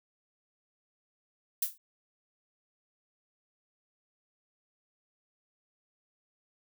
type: noise with exponential decay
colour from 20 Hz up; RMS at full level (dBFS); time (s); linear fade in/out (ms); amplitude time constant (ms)
violet; -25; 1.62-1.78; 5; 33
effects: none